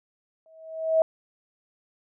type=tone with exponential growth; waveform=sine; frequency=643 Hz; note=E5; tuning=43 cents flat; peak=-14 dBFS; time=0.46-1.02 s; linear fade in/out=1 ms; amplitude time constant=120 ms; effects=none